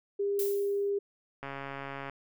sine tone, 402 Hz, G4, 44 cents sharp, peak -27 dBFS, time 0.19-0.99 s, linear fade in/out 10 ms
violet noise with exponential decay, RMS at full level -33 dBFS, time 0.39-0.9 s, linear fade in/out 2 ms, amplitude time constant 110 ms
click train, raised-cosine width 0.5 ms, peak -24 dBFS, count 93, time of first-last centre 1.43-2.097 s, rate 138 Hz
effects none

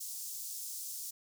pink high-pass noise, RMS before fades -42 dBFS, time 0-1.11 s, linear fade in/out 10 ms, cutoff 5700 Hz, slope 24 dB/octave, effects none

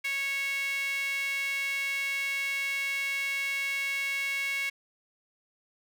sawtooth tone with high-pass filter, 552 Hz, C#5, 7 cents flat, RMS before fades -31 dBFS, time 0.04-4.7 s, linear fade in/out 10 ms, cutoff 2200 Hz, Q 6.2, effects none

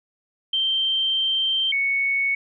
sine tone pair in turn, 3136 / 2217 Hz, G7 / C#7, 0 / 0 cents, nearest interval tritone, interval 600 cents, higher first, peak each -19 dBFS, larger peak neither, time 0.53-1.72 / 1.72-2.35 s, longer first, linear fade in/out 5 ms, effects none

